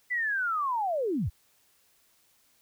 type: linear sweep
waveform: sine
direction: down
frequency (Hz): 2011 to 53.2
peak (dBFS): -26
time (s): 0.1-1.3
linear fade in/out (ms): 20
effects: white hiss -66 dBFS RMS until 2.61 s